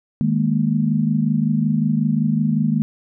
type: chord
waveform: sine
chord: D# suspended fourth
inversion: none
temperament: equal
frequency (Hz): 155.56 / 207.7 / 233.1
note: D#3 / G#3 / A#3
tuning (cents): 0 / 0 / 0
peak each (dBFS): -20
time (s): 0.21-2.82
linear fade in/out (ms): 0
effects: none